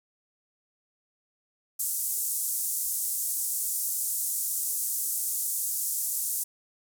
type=band-pass noise; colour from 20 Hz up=white; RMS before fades=-30 dBFS; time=1.79-6.44 s; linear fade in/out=10 ms; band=7200 to 14000 Hz; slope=24 dB/octave; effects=none